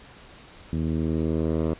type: tone with low-pass filter sweep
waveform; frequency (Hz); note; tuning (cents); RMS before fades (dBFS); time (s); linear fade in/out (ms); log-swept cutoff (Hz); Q
10% pulse; 80; D#2; +49; -25; 0.73-1.74; 0; 220 to 730; 1.1
effects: pink hiss -48 dBFS RMS until 1.79 s + resampled to 8000 Hz